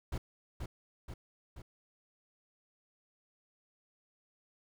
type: noise with echo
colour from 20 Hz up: brown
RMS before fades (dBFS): -36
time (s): 0.12-0.18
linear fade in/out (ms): 5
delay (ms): 480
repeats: 3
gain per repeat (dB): -4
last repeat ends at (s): 1.62
effects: none